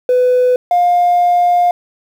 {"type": "tone pair in turn", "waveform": "triangle", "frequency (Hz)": [500, 707.1], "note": ["B4", "F5"], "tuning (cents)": [21, 21], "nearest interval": "tritone", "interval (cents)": 600, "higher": "second", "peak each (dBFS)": -5, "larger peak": "neither", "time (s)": [[0.09, 0.56], [0.71, 1.71]], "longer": "second", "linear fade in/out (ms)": 2, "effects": ["tanh soft clip ceiling -5 dBFS", "7-bit"]}